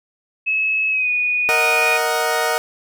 sine tone with pitch glide, 2583 to 2468 Hz, E7 to D#7, -36 to -15 cents, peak -16 dBFS, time 0.46-1.98 s, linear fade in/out 20 ms, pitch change -79 cents, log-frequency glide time 0.9-1.1 s
20% pulse chord, D# minor, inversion second, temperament equal, 466.2 / 622.3 / 740 Hz, A#4 / D#5 / F#5, 0 / 0 / 0 cents, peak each -17 dBFS, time 1.49-2.58 s, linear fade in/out 0 ms
effects none

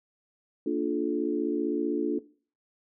sine chord, Bb major seventh, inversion none, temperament equal with one note detuned, 233.1 / 293.7 / 349.2 / 430.4 Hz, Bb3 / D4 / F4 / A4, 0 / 0 / 0 / -38 cents, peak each -34 / -28 / -30 / -33 dBFS, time 0.66-2.19 s, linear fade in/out 5 ms, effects noise-tail reverb RT60 0.4 s tail -17 dB re dry

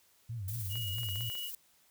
sine tone with vibrato, 105.5 Hz, G#2, 28 cents sharp, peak -36 dBFS, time 0.29-1.3 s, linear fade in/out 10 ms, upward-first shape sine, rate 4.5 Hz, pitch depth 210 cents each way
violet noise with tremolo, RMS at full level -41 dBFS, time 0.48-1.55 s, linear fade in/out 2 ms, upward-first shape sine, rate 18 Hz, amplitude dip 35%
sine tone with pitch glide, 2898 to 2920 Hz, F#7 to F#7, -37 to -24 cents, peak -38 dBFS, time 0.69-1.51 s, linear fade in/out 50 ms, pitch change +13 cents, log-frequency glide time 1.05-1.19 s
clicks, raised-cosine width 0.3 ms, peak -33 dBFS, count 8, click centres 0.756 / 0.984 / 1.033 / 1.088 / 1.157 / 1.208 / 1.3 / 1.353 s
effects white hiss -67 dBFS RMS until 1.9 s

